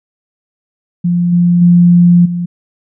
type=tone with level steps; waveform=sine; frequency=174.61 Hz; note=F3; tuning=in tune; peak=-9 / -6 / -3 / -14 dBFS; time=1.04-2.46 s; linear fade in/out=10 ms; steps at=1.32 / 1.61 / 2.25 s; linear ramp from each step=10 ms; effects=none